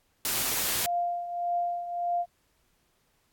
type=noise; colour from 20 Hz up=white; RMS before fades=-28 dBFS; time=0.25-0.86 s; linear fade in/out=0 ms
type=tone with tremolo; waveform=sine; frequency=698.5 Hz; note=F5; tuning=in tune; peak=-24 dBFS; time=0.83-2.26 s; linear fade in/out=50 ms; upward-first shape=triangle; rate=1.7 Hz; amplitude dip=70%
effects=pink hiss -70 dBFS RMS until 3.32 s + AAC 64 kbps